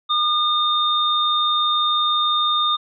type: tone pair together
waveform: sine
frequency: 1216 / 3646 Hz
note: D#6 / A#7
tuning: -40 / -39 cents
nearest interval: octave + perfect fifth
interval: 1901 cents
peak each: -19 dBFS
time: 0.09-2.77 s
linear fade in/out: 20 ms
effects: none